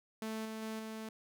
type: tone with level steps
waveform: sawtooth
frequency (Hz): 220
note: A3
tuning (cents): 0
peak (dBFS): -34 / -37 / -35 / -38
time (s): 0.22-1.09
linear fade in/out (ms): 2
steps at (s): 0.45 / 0.62 / 0.79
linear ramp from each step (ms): 5
effects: none